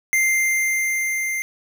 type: tone with level ramp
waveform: square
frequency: 2094 Hz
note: C7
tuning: 1 cent sharp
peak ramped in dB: -16 to -23 dBFS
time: 0.13-1.42 s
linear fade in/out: 0 ms
effects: none